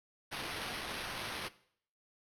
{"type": "noise with sample-and-hold", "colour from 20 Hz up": "blue", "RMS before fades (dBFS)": -41, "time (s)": [0.31, 1.49], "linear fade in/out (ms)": 20, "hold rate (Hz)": 7350, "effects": ["noise-tail reverb RT60 0.6 s tail -18 dB re dry", "low-pass 12000 Hz 12 dB/octave"]}